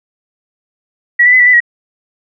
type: tone with pitch steps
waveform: sine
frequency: 1927 / 1979 / 2022 / 1956 / 1995 / 1907 Hz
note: B6 / B6 / B6 / B6 / B6 / A#6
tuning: -43 / +3 / +40 / -17 / +17 / +39 cents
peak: -4 dBFS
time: 1.19-1.604 s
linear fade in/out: 10 ms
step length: 69 ms
effects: none